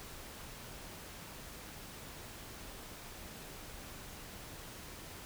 silence, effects pink hiss -49 dBFS RMS until 5.25 s

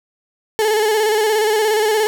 35% pulse tone with vibrato, 430.3 Hz, A4, 39 cents flat, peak -12 dBFS, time 0.59-2.07 s, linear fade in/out 0 ms, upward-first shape square, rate 17 Hz, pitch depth 44 cents each way, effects none

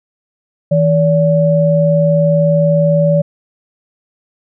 sine tone pair together, 161.3 / 574.8 Hz, E3 / D5, -37 / -37 cents, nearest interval octave + minor seventh, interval 2200 cents, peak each -11 dBFS, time 0.71-3.22 s, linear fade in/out 10 ms, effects none

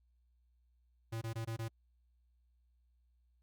square tone bursts, 113.2 Hz, A2, 50 cents sharp, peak -38 dBFS, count 5, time 1.12-1.684 s, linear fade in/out 10 ms, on 96 ms, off 21 ms, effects added 60 Hz sine -69 dBFS peak until 3.42 s + Opus 48 kbps

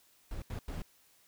brown noise bursts at uneven times, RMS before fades -39 dBFS, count 3, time 0.31-0.42 / 0.5-0.59 / 0.68-0.82 s, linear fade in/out 2 ms, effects white hiss -66 dBFS RMS until 1.27 s

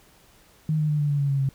sine tone with pitch steps, 155.56 / 152.53 / 149.57 / 146.66 / 143.81 / 141.01 / 138.27 / 135.58 Hz, D#3 / D#3 / D3 / D3 / D3 / C#3 / C#3 / C#3, 0 / -34 / +32 / -2 / -36 / +30 / -4 / -38 cents, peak -20 dBFS, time 0.69-1.49 s, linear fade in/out 2 ms, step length 100 ms, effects pink hiss -56 dBFS RMS until 1.54 s

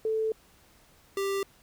sine / square tone pair in turn, 440 / 393.5 Hz, A4 / G4, 0 / +7 cents, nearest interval major second, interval 193 cents, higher first, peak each -25 / -28 dBFS, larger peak first, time 0.05-0.32 / 1.17-1.43 s, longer first, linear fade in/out 2 ms, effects pink hiss -60 dBFS RMS until 1.62 s

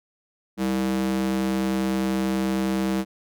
square tone with high-pass filter, 65.2 Hz, C2, 5 cents flat, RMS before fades -24 dBFS, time 0.57-3.05 s, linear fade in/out 50 ms, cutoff 240 Hz, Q 6.6, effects none

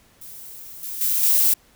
violet noise with level steps, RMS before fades -39 / -31 / -21 / -17 dBFS, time 0.21-1.54 s, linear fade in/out 5 ms, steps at 0.83 / 1.01 / 1.23 s, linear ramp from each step 2 ms, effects pink hiss -56 dBFS RMS until 1.75 s

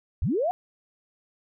sine linear sweep, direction up, 47.68 to 755 Hz, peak -22 dBFS, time 0.22-0.51 s, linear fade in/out 0 ms, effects none

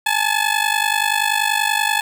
15% pulse ring-modulated tone, 860 Hz, A5, 40 cents flat, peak -7 dBFS, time 0.06-2.01 s, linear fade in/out 2 ms, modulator 25.2 Hz, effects none

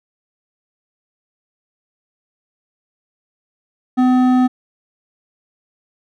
sine tone with hard clipping, 253.4 Hz, B3, 45 cents sharp, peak -12 dBFS, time 3.97-4.48 s, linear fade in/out 20 ms, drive 10 dB, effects none

